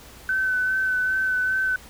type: tone with vibrato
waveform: sine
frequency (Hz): 1520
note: F#6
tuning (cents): +46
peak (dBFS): -20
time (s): 0.29-1.76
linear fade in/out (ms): 2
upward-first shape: sine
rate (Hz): 2.5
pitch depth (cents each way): 20
effects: added 60 Hz sine -50 dBFS peak until 1.89 s + pink hiss -46 dBFS RMS until 1.89 s